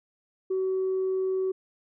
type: tone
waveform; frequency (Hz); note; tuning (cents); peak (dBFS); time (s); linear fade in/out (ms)
sine; 377.5; F#4; +35; -23; 0.5-1.52; 10
effects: tanh soft clip ceiling -21 dBFS